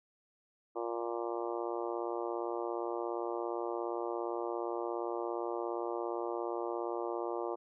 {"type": "harmonic tone", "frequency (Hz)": 117.3, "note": "A#2", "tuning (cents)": 11, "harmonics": [3, 4, 5, 6, 7, 8, 9, 10], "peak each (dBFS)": [-38, -40, -42, -44, -45, -46, -47, -48], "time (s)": [0.75, 7.56], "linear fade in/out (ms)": 20, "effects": []}